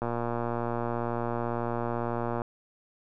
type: click train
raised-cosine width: 1 ms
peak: -17 dBFS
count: 284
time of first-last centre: 0.02-2.418 s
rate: 118 Hz
effects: none